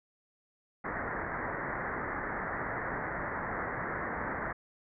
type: low-pass noise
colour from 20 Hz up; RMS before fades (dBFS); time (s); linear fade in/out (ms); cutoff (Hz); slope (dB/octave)
white; -36; 0.84-4.53; 10; 2000; 96
effects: none